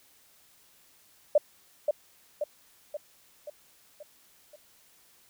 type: tone with echo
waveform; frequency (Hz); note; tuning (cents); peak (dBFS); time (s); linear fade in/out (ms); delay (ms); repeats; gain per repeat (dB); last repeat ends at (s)
sine; 595; D5; +22; -16; 1.35-1.38; 5; 530; 6; -5; 4.56
effects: white hiss -61 dBFS RMS until 5.29 s

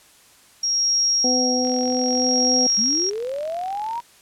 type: tone with tremolo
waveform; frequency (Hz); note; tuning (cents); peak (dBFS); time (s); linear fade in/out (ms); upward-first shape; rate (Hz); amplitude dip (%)
sine; 5600; F8; +4; -16; 0.63-3.1; 5; sine; 0.62; 65
type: harmonic tone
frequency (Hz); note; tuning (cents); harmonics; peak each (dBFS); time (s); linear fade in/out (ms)
251.7; B3; +33; 1 / 2 / 3; -22 / -24 / -28; 1.24-2.67; 5
type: click train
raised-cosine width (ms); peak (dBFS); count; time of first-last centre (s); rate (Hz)
0.2; -24; 104; 1.65-4.002; 43.8
type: linear sweep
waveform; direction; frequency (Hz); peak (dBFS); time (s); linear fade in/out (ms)
sine; up; 196 to 962; -24; 2.77-4.01; 20
effects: white hiss -52 dBFS RMS until 4.21 s + low-pass 11000 Hz 12 dB/octave

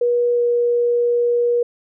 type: tone with pitch glide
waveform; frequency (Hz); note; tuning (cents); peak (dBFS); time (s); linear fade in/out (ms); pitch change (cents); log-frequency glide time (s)
sine; 482 to 478.9; B4 to A#4; -42 to +47; -14; 0.01-1.63; 5; -11; 0.34-0.41
effects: none

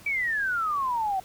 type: exponential sweep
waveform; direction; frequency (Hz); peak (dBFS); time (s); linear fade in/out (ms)
sine; down; 2331 to 740; -24; 0.06-1.2; 5
effects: pink hiss -50 dBFS RMS until 1.24 s

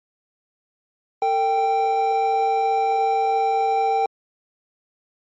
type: tone pair together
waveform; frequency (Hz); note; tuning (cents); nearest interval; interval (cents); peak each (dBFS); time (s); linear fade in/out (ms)
triangle; 451.1 / 784; A4 / G5; +43 / 0; minor seventh; 957; -22 / -16; 1.22-4.06; 2
effects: MP3 32 kbps

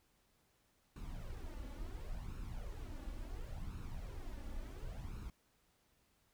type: noise with flanger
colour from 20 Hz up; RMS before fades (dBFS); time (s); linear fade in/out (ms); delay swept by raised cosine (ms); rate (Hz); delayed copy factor
brown; -45; 0.96-5.3; 2; 0.74 to 3.54; 0.71; +0.65
effects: pink hiss -75 dBFS RMS until 6.33 s

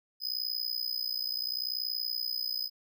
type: tone with amplitude modulation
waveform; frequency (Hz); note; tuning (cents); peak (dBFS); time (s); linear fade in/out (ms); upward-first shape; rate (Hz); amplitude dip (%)
square; 5020; D#8; +15; -28; 0.2-2.7; 50; sine; 60.7; 90
effects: none

